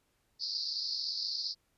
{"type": "band-pass noise", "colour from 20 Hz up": "pink", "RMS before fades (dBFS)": -36, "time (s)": [0.39, 1.55], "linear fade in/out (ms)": 50, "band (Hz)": [4300, 5100], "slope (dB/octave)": 96, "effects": ["pink hiss -75 dBFS RMS until 1.77 s", "resampled to 32000 Hz"]}